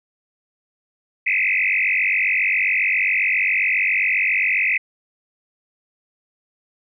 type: tone with frequency modulation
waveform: sine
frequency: 2285 Hz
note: D7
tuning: 48 cents flat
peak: -16 dBFS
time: 1.26-4.78 s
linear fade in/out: 10 ms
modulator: 47.4 Hz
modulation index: 6.5
effects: none